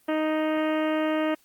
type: harmonic tone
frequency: 311.1 Hz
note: D#4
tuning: in tune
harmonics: 1 / 2 / 3 / 4 / 5 / 6 / 7 / 8 / 9 / 10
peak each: -25 / -27 / -36 / -35 / -39 / -38 / -41 / -44 / -42 / -47 dBFS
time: 0.08-1.35 s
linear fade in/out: 10 ms
effects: white hiss -62 dBFS RMS until 1.44 s + Opus 32 kbps